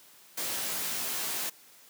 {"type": "noise with comb filter", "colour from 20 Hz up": "white", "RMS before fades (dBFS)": -33, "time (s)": [0.37, 1.5], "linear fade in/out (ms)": 10, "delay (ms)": 17, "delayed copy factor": 1, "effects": ["white hiss -56 dBFS RMS until 1.89 s", "high-pass 150 Hz 12 dB/octave"]}